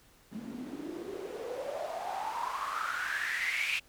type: noise with band-pass filter sweep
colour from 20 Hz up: white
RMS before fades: -36 dBFS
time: 0.31-3.8 s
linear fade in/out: 20 ms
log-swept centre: 210 to 2600 Hz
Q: 8.6
effects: pink hiss -62 dBFS RMS until 3.88 s